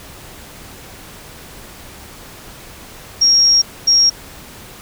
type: tone bursts at uneven times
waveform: sine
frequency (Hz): 5588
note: F8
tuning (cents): 0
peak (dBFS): -8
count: 2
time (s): 3.21-3.62 / 3.87-4.1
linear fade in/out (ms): 10
effects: pink hiss -37 dBFS RMS until 4.81 s